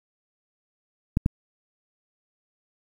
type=clicks; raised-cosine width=5 ms; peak=-8 dBFS; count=2; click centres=1.171 / 1.261 s; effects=8-bit